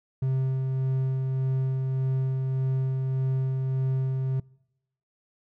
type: tone with tremolo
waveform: triangle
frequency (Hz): 131.9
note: C3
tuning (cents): +14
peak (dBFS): -20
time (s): 0.22-4.4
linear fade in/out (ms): 5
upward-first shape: sine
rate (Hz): 1.7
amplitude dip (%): 25
effects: noise-tail reverb RT60 0.9 s tail -26 dB re dry